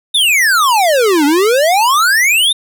square exponential two-way sweep, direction down then up, 3729 to 278.8 to 3729 Hz, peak -9 dBFS, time 0.14-2.53 s, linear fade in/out 10 ms, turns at 1.25 s, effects none

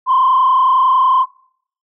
sine tone with frequency modulation, 1040 Hz, C6, 11 cents flat, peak -8 dBFS, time 0.06-1.26 s, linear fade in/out 50 ms, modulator 30.9 Hz, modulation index 1.2, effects noise-tail reverb RT60 0.6 s tail -25 dB re dry + tanh soft clip ceiling -5 dBFS

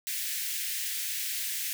white high-pass noise, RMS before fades -33 dBFS, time 0.07-1.73 s, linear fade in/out 0 ms, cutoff 1700 Hz, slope 48 dB/octave, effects none

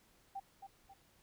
sine tone with echo, 784 Hz, G5, in tune, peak -40 dBFS, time 0.35-0.4 s, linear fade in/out 10 ms, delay 270 ms, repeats 2, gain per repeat -7 dB, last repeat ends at 0.94 s, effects pink hiss -69 dBFS RMS until 1.22 s

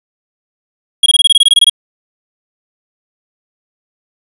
square tone bursts, 3300 Hz, G#7, 12 cents flat, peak -4 dBFS, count 13, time 1.03-1.697 s, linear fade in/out 5 ms, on 31 ms, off 22 ms, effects resampled to 24000 Hz + 7-bit

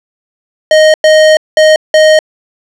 square tone bursts at uneven times, 622 Hz, D#5, 1 cent flat, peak -3 dBFS, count 4, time 0.71-0.94 / 1.04-1.37 / 1.57-1.76 / 1.94-2.19 s, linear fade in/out 2 ms, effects low-pass 6000 Hz 12 dB/octave

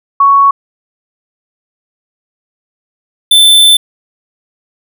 sine / square tone pair in turn, 1113 / 3534 Hz, C#6 / A7, +7 / +7 cents, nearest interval octave + minor sixth, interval 2000 cents, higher second, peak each -3 dBFS, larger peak neither, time 0.2-0.51 / 3.31-3.77 s, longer second, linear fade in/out 5 ms, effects none

